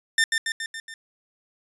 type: tone with echo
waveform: sawtooth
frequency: 1799 Hz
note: A6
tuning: 38 cents sharp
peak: -13 dBFS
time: 0.18-0.24 s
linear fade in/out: 2 ms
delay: 140 ms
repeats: 5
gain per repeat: -4 dB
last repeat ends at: 0.94 s
effects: resampled to 24000 Hz